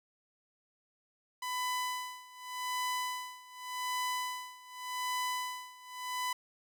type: tone with tremolo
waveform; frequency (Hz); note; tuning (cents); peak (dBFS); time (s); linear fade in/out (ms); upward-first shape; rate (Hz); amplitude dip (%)
sawtooth; 1000; B5; +21; -28; 1.42-6.33; 5; sine; 0.86; 90
effects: none